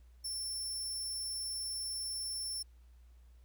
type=tone; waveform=25% pulse; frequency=5390 Hz; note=E8; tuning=38 cents sharp; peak=-32 dBFS; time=0.24-2.63 s; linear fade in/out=10 ms; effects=added 60 Hz sine -56 dBFS peak until 3.44 s + pink hiss -75 dBFS RMS until 3.44 s